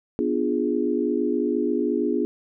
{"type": "chord", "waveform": "sine", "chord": "B diminished seventh", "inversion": "none", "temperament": "equal with one note detuned", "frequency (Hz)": [246.9, 295.5, 349.2, 415.3], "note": ["B3", "D4", "F4", "Ab4"], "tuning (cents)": [0, 11, 0, 0], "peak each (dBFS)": -26, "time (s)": [0.19, 2.25], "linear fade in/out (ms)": 0, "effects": []}